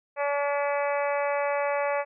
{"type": "harmonic tone", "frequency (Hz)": 285.7, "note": "D4", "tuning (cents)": -48, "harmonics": [2, 3, 4, 5, 6, 7, 8, 9], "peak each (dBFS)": [-26, -31, -34, -39, -38, -37, -38, -42], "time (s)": [0.16, 2.05], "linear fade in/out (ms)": 50, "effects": []}